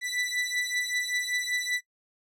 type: beating tone pair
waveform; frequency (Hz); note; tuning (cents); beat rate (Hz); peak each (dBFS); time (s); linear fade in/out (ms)
sawtooth; 1975.5 / 1980.7; B6 / B6; 0 / +5; 5.2; -27; 0.01-1.81; 50
effects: noise-tail reverb RT60 0.1 s tail -22 dB re dry + low-pass 10000 Hz 12 dB/octave